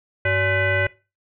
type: tone with frequency modulation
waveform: sine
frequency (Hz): 1046.5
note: C6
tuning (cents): 0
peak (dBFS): -17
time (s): 0.25-0.87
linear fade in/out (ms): 5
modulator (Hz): 474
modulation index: 2.6
effects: noise-tail reverb RT60 0.3 s tail -21 dB re dry